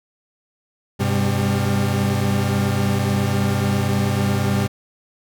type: tone cluster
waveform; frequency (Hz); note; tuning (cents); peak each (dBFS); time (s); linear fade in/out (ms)
40% pulse; 98.3 / 127.5 / 200.2; G2 / C3 / G3; +5 / -44 / +37; -21; 0.99-4.68; 20
effects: none